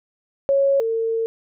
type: tone pair in turn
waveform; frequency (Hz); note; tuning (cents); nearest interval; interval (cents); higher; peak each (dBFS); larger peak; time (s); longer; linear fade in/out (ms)
sine; 552 / 452.7; C#5 / A4; -7 / +49; minor third; 344; first; -14 / -19; first; 0.49-0.8 / 0.8-1.26; second; 0
effects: none